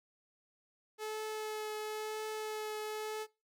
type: tone with vibrato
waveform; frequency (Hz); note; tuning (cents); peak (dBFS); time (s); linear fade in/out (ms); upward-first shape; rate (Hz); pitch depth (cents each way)
sawtooth; 430.5; A4; -38; -34; 0.98-3.27; 50; triangle; 0.97; 13
effects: noise-tail reverb RT60 0.3 s tail -23 dB re dry